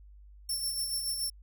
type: tone with tremolo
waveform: 20% pulse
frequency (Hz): 5410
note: E8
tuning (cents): +44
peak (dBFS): -24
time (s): 0.49-1.3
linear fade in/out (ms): 5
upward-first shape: sine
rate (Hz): 7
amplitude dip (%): 45
effects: added 50 Hz sine -50 dBFS peak until 1.42 s